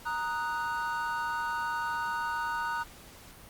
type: chord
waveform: triangle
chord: D# minor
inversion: second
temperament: equal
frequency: 932.3 / 1244.5 / 1480 Hz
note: A#5 / D#6 / F#6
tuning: 0 / 0 / 0 cents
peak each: -31 / -35 / -33 dBFS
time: 0.05-2.84 s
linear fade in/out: 20 ms
effects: pink hiss -51 dBFS RMS until 3.49 s + Opus 48 kbps